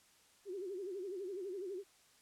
sine tone with vibrato, 380 Hz, F#4, 46 cents sharp, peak -40 dBFS, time 0.45-1.84 s, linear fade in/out 50 ms, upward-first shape sine, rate 12 Hz, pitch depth 130 cents each way, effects white hiss -67 dBFS RMS until 2.21 s + low-pass 10000 Hz 12 dB/octave

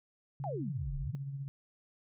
sine tone with tremolo, 138.3 Hz, C#3, 4 cents flat, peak -35 dBFS, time 0.4-1.48 s, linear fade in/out 0 ms, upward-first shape sine, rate 15 Hz, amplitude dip 45%
sine exponential two-way sweep, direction down then up, 858 to 30.87 to 181.2 Hz, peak -36 dBFS, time 0.44-1.15 s, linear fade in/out 0 ms, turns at 0.98 s
effects none

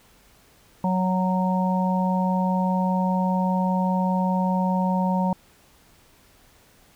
harmonic tone, 185 Hz, F#3, in tune, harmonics 1 / 3 / 4 / 5, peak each -21 / -30 / -32 / -26 dBFS, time 0.84-5.33 s, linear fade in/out 2 ms, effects pink hiss -56 dBFS RMS until 6.95 s

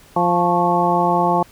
harmonic tone with a mistuned harmonic, 174.61 Hz, F3, in tune, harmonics 1 / 2 / 3 / 4 / 5 / 6, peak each -22 / -22 / -24 / -20 / -18 / -22 dBFS, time 0.16-1.43 s, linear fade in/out 5 ms, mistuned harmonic 6, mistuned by +79 cents, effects pink hiss -48 dBFS RMS until 1.51 s

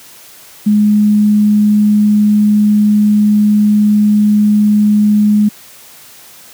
sine tone, 209.4 Hz, G#3, 15 cents sharp, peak -6 dBFS, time 0.66-5.49 s, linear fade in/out 10 ms, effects white hiss -38 dBFS RMS until 6.53 s + high-pass 80 Hz 12 dB/octave

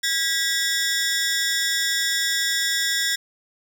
15% pulse ring-modulated tone, 1790 Hz, A6, 29 cents sharp, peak -11 dBFS, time 0.03-3.16 s, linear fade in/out 10 ms, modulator 156 Hz, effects none

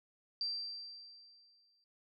sine tone with exponential decay, 4699 Hz, D8, in tune, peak -33 dBFS, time 0.41-1.84 s, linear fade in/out 1 ms, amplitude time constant 310 ms, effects none

